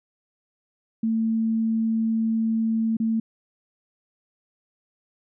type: tone with dropouts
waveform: sine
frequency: 224 Hz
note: A3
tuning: 31 cents sharp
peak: -20 dBFS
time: 1.03-3.2 s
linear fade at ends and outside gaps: 5 ms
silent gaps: 2.969-3 s
effects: none